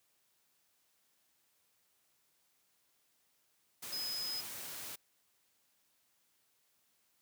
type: tone in noise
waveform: sine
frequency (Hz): 5060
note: D#8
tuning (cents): +28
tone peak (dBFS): -37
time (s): 3.92-4.41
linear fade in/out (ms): 10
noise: white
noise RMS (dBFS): -45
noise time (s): 3.82-4.96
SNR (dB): +5
effects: white hiss -75 dBFS RMS until 7.21 s + high-pass 80 Hz 12 dB/octave